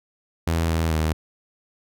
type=tone with pitch steps; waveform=sawtooth; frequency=82.6 / 81.5 / 78.8 Hz; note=E2 / E2 / D#2; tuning=+4 / -19 / +23 cents; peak=-16 dBFS; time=0.47-1.13 s; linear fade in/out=5 ms; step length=220 ms; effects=none